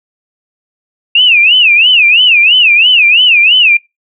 sine tone with vibrato, 2678 Hz, E7, 27 cents sharp, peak -3 dBFS, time 1.15-3.77 s, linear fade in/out 5 ms, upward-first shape sine, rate 3 Hz, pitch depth 220 cents each way, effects noise-tail reverb RT60 0.2 s tail -22 dB re dry

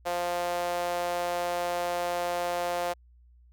sawtooth tone with high-pass filter, 175.2 Hz, F3, 6 cents sharp, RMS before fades -30 dBFS, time 0.05-2.94 s, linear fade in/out 20 ms, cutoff 610 Hz, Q 3.8, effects added 60 Hz sine -54 dBFS peak until 3.52 s

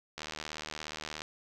click train, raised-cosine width 0.2 ms, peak -21 dBFS, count 81, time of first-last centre 0.18-1.219 s, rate 77 Hz, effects none

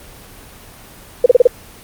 sine tone bursts, 493.9 Hz, B4, in tune, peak -3 dBFS, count 5, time 1.24-1.473 s, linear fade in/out 5 ms, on 21 ms, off 32 ms, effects pink hiss -39 dBFS RMS until 1.83 s + Opus 24 kbps

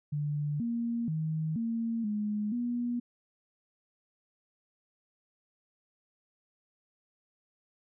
sine tone with pitch steps, 147.3 / 234 / 157.5 / 229.1 / 209.6 / 241 Hz, D3 / A#3 / D#3 / A#3 / G#3 / B3, +6 / +7 / +21 / -30 / +16 / -42 cents, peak -29 dBFS, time 0.12-3 s, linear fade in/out 10 ms, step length 480 ms, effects none

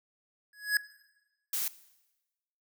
square tone with exponential growth, 1677 Hz, G#6, 16 cents sharp, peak -21 dBFS, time 0.53-0.77 s, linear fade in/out 2 ms, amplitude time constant 52 ms
blue noise, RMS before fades -32 dBFS, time 1.53-1.68 s, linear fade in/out 2 ms
effects noise-tail reverb RT60 1.0 s tail -18 dB re dry

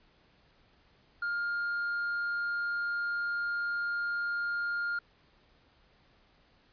triangle tone with hard clipping, 1409 Hz, F6, 15 cents sharp, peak -29 dBFS, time 1.22-4.99 s, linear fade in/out 5 ms, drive 1 dB, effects pink hiss -65 dBFS RMS until 6.72 s + resampled to 11025 Hz

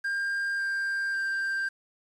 triangle tone with pitch steps, 1601 / 1589.9 / 1579 Hz, G6 / G6 / G6, +36 / +24 / +12 cents, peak -25 dBFS, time 0.04-1.69 s, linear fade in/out 10 ms, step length 550 ms, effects resampled to 24000 Hz + 9-bit

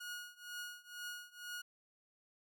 sawtooth tone with tremolo, 1445 Hz, F#6, 41 cents flat, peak -38 dBFS, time 0-1.62 s, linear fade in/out 10 ms, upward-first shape triangle, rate 2.1 Hz, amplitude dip 95%, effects none

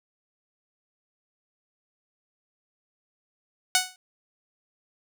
5% pulse tone with exponential decay, 740 Hz, F#5, in tune, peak -4 dBFS, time 3.75-3.96 s, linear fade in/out 1 ms, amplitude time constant 44 ms, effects none

